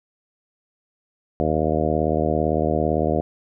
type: harmonic tone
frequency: 77.78 Hz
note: D#2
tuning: in tune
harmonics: 1 / 2 / 3 / 4 / 5 / 6 / 7 / 8 / 9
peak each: -27 / -27 / -27 / -27 / -27 / -27 / -27 / -27 / -27 dBFS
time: 1.4-3.21 s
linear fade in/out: 0 ms
effects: none